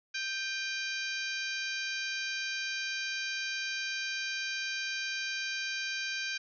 harmonic tone with a mistuned harmonic, 784 Hz, G5, in tune, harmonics 2 / 3 / 4 / 5 / 6 / 7 / 8, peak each -37 / -38 / -43 / -43 / -42 / -45 / -46 dBFS, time 0.14-6.38 s, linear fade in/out 10 ms, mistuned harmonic 3, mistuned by +46 cents, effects none

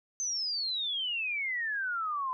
sine exponential sweep, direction down, 6272 to 1010 Hz, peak -30 dBFS, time 0.2-2.33 s, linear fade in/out 0 ms, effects none

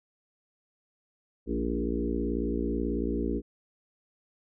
harmonic tone with a mistuned harmonic, 58.27 Hz, A#1, in tune, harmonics 1 / 3 / 4 / 5 / 6 / 7 / 8, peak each -33 / -38 / -33 / -33 / -36 / -35 / -39 dBFS, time 1.46-3.42 s, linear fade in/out 50 ms, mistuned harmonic 6, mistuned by -22 cents, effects none

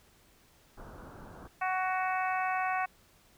pink low-pass noise, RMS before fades -48 dBFS, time 0.77-1.48 s, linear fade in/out 10 ms, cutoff 1600 Hz, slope 96 dB/octave
harmonic tone, 372.3 Hz, F#4, 11 cents sharp, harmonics 2 / 3 / 4 / 5 / 6 / 7, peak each -31 / -35 / -37 / -39 / -41 / -42 dBFS, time 1.61-2.86 s, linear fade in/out 10 ms
effects pink hiss -63 dBFS RMS until 3.37 s

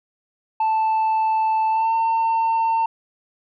sine tone with pitch glide, 880 to 904.2 Hz, A5 to A5, 0 to +47 cents, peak -14 dBFS, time 0.6-2.86 s, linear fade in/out 5 ms, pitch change +47 cents, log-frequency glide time 1.7-1.93 s, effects tanh soft clip ceiling -16 dBFS

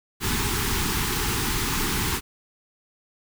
pink band-stop noise, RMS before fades -25 dBFS, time 0.2-2.21 s, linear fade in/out 50 ms, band 450 to 800 Hz, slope 96 dB/octave, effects none

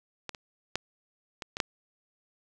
clicks, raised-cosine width 0.2 ms, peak -18 / -25 / -11 / -19 / -17 / -8 dBFS, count 6, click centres 0.293 / 0.348 / 0.756 / 1.422 / 1.569 / 1.602 s, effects none

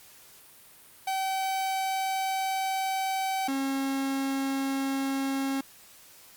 45% pulse tone pair in turn, 767 / 271.2 Hz, G5 / C#4, -38 / -38 cents, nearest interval octave + tritone, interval 1800 cents, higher first, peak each -27 dBFS, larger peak neither, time 1.07-3.48 / 3.48-5.61 s, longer first, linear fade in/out 5 ms, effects white hiss -53 dBFS RMS until 6.36 s + Opus 48 kbps

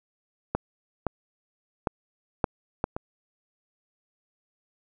clicks, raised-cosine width 1 ms, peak -10 / -11 / -10 / -7 / -10 / -17 dBFS, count 6, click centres 0.55 / 1.067 / 1.872 / 2.442 / 2.841 / 2.965 s, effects none

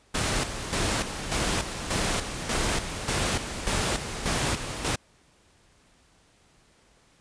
pink noise with tremolo, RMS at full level -26 dBFS, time 0.14-4.96 s, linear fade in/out 10 ms, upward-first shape square, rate 1.7 Hz, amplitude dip 60%, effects pink hiss -61 dBFS RMS until 7.2 s + resampled to 22050 Hz

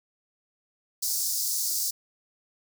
pink high-pass noise, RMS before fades -28 dBFS, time 1.02-1.91 s, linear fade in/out 10 ms, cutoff 4700 Hz, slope 48 dB/octave, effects none

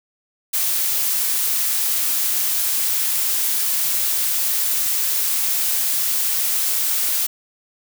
blue noise, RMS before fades -20 dBFS, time 0.53-7.27 s, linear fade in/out 10 ms, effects none

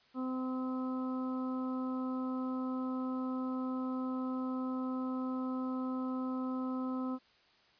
harmonic tone, 257.6 Hz, C4, 27 cents flat, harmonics 1 / 2 / 3 / 4 / 5, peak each -34 / -45 / -51 / -47 / -46 dBFS, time 0.14-7.19 s, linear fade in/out 50 ms, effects white hiss -66 dBFS RMS until 7.79 s + resampled to 11025 Hz

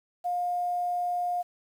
sine tone with quantisation, 710 Hz, F5, 28 cents sharp, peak -26 dBFS, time 0.24-1.43 s, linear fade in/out 20 ms, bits 9, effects none

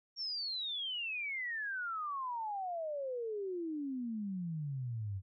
sine exponential sweep, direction down, 5588 to 92.5 Hz, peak -36 dBFS, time 0.16-5.22 s, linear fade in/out 50 ms, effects none

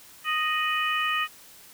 harmonic tone with a mistuned harmonic, 622.3 Hz, D#5, in tune, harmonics 2 / 3 / 4 / 5, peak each -27 / -29 / -30 / -31 dBFS, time 0.24-1.28 s, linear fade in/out 50 ms, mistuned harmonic 5, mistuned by -76 cents, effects white hiss -50 dBFS RMS until 1.73 s

